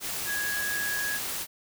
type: tone in noise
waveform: sine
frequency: 1661.2 Hz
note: G#6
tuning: in tune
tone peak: -29 dBFS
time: 0.25-1.2 s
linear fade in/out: 50 ms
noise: white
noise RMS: -33 dBFS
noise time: 0-1.47 s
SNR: +1 dB
effects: none